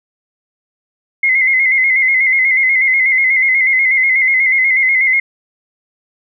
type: tone with vibrato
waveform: sine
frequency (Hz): 2093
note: C7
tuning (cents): 0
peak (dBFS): -9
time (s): 1.23-5.2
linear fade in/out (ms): 5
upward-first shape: square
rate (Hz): 8.2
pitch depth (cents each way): 46
effects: none